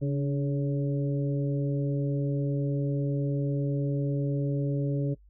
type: harmonic tone with a mistuned harmonic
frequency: 140 Hz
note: C#3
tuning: 18 cents sharp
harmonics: 1 / 2 / 3 / 4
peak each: -26 / -32 / -36 / -38 dBFS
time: 0.01-5.15 s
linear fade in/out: 20 ms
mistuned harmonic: 2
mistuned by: +50 cents
effects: noise-tail reverb RT60 0.1 s tail -22 dB re dry + added 50 Hz sine -53 dBFS peak until 5.29 s